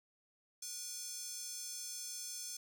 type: tone with high-pass filter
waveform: square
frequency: 482.7 Hz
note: B4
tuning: 40 cents flat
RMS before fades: -45 dBFS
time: 0.62-2.57 s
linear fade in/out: 5 ms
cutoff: 6100 Hz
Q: 2.5
effects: none